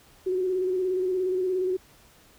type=tone with vibrato; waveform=sine; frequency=370 Hz; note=F#4; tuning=in tune; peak=-23 dBFS; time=0.26-1.77 s; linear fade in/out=10 ms; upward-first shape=square; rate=17 Hz; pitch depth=31 cents each way; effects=pink hiss -56 dBFS RMS until 2.38 s